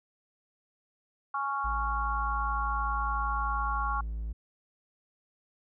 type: chord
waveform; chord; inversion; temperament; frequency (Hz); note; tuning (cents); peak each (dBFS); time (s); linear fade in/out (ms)
sine; Db major; second; just; 831.5 / 1108.7 / 1385.9; Ab5 / Db6 / F6; +2 / 0 / -14; -35 / -31 / -35; 1.34-4.01; 5
type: tone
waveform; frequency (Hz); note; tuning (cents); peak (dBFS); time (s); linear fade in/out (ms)
triangle; 55; A1; 0; -30; 1.64-4.33; 10
effects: none